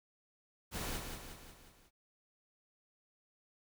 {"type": "noise with echo", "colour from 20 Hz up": "pink", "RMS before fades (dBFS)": -40, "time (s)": [0.71, 1.01], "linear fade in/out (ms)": 50, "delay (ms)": 180, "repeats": 5, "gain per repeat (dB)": -5, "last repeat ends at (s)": 1.91, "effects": []}